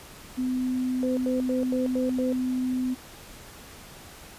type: tone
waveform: sine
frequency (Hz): 254.5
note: C4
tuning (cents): -48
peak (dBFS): -24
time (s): 0.37-2.95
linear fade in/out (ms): 20
type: tone bursts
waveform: sine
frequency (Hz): 510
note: C5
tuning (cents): -44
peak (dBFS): -27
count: 6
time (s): 1.03-2.325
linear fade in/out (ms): 0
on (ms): 140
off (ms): 91
effects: pink hiss -46 dBFS RMS until 4.38 s + resampled to 32000 Hz